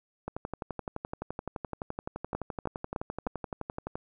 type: two click trains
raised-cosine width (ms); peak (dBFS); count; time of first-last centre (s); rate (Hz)
1; -17 / -20; 4 / 44; 2.35-3.267 / 0.28-3.955; 3.27 / 11.7
effects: none